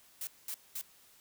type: noise bursts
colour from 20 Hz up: blue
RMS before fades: -39 dBFS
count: 3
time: 0.21-0.813 s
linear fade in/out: 2 ms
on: 61 ms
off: 210 ms
effects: white hiss -62 dBFS RMS until 1.2 s